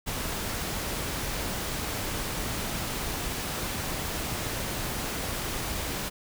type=noise; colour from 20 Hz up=pink; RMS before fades=-32 dBFS; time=0.06-6.1 s; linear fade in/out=20 ms; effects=none